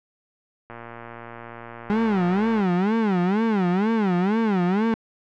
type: click train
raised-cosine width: 0.5 ms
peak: -22 dBFS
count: 224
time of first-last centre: 0.7-2.606 s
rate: 117 Hz
type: tone with vibrato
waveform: 35% pulse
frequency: 200.2 Hz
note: G3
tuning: 37 cents sharp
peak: -17 dBFS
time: 1.9-4.94 s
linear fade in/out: 0 ms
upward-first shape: sine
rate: 2.1 Hz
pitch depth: 230 cents each way
effects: low-pass 2000 Hz 12 dB/octave